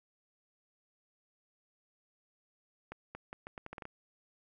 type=accelerating click train; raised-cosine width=0.5 ms; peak=-28 dBFS; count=10; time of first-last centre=2.92-3.854 s; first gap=230 ms; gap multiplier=0.78; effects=none